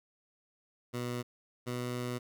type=tone pair in turn; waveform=15% pulse; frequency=122.1 / 123.16 Hz; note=B2 / B2; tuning=-19 / -4 cents; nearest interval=unison; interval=15 cents; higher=second; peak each=-28 dBFS; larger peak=neither; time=0.93-1.23 / 1.66-2.19 s; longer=second; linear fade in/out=20 ms; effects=none